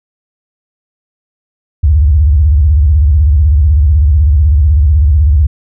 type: tone with vibrato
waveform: sine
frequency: 73.42 Hz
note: D2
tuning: in tune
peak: -4 dBFS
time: 1.83-5.47 s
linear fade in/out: 10 ms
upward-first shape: square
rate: 16 Hz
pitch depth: 190 cents each way
effects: none